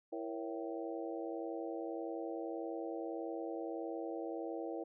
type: harmonic tone with a mistuned harmonic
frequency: 110.7 Hz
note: A2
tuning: 11 cents sharp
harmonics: 3 / 4 / 5 / 6 / 7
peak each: -42 / -44 / -46 / -48 / -49 dBFS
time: 0.12-4.84 s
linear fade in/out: 10 ms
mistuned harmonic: 4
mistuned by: +110 cents
effects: none